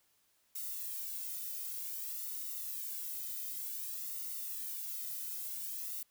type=noise with flanger; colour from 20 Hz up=violet; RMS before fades=-41 dBFS; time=0.55-6.03 s; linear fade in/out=5 ms; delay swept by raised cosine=1.2 to 1.8 ms; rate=0.54 Hz; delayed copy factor=-0.85; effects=white hiss -73 dBFS RMS until 6.1 s

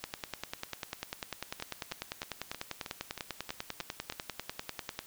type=two click trains; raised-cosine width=0.2 ms; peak=-18 / -22 dBFS; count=51 / 9; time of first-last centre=0.04-4.99 / 1.6-4.124 s; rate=10.1 / 3.17 Hz; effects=white hiss -54 dBFS RMS until 5.06 s

